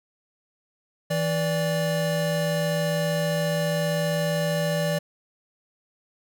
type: tone pair together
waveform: square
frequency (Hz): 162.98 / 584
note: E3 / D5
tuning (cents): -19 / -10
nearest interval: octave + minor seventh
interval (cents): 2209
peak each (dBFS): -26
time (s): 1.1-4.99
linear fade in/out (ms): 10
effects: none